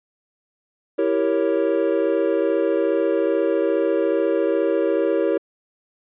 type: chord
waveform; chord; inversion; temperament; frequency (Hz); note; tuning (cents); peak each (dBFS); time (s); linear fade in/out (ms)
triangle; E diminished seventh; none; equal; 329.6 / 392 / 466.2 / 554.4; E4 / G4 / Bb4 / Db5; 0 / 0 / 0 / 0; -21; 0.98-5.38; 10
effects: resampled to 8000 Hz